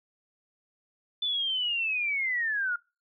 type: linear sweep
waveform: sine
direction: down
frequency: 3520 to 1396.9 Hz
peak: -26 dBFS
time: 1.22-2.76 s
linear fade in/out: 5 ms
effects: noise-tail reverb RT60 0.3 s tail -26 dB re dry